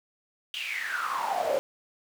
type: noise with high-pass filter sweep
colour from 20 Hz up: brown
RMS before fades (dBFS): -30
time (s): 0.54-1.59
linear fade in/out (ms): 0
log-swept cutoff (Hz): 3000 to 510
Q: 9.7
effects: none